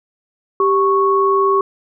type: tone pair together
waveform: sine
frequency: 392 / 1105.7 Hz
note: G4 / C#6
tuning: 0 / -5 cents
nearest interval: octave + tritone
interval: 1795 cents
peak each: -14 dBFS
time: 0.6-1.61 s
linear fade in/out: 2 ms
effects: none